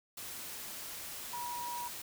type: tone in noise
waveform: sine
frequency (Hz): 963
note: B5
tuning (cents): -44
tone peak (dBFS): -38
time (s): 1.33-1.88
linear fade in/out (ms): 5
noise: white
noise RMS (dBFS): -44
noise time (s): 0.17-2.02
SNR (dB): +3
effects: none